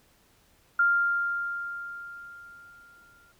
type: tone with exponential decay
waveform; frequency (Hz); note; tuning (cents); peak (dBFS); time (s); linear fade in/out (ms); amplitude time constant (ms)
sine; 1396.9; F6; 0; -18; 0.79-3.32; 5; 550
effects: pink hiss -63 dBFS RMS until 3.39 s